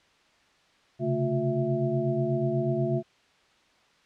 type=tone cluster; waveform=sine; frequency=131.2 / 139.4 / 222.2 / 357.3 / 661 Hz; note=C3 / C#3 / A3 / F4 / E5; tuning=+5 / +10 / +17 / +40 / +5 cents; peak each=-32 / -29 / -32 / -29 / -31 dBFS; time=0.99-3.03 s; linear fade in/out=50 ms; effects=white hiss -62 dBFS RMS until 4.05 s + low-pass 4000 Hz 12 dB/octave